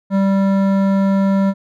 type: tone with hard clipping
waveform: sine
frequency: 195.2 Hz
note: G3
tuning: 7 cents flat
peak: -14 dBFS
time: 0.1-1.54 s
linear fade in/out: 50 ms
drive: 13 dB
effects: none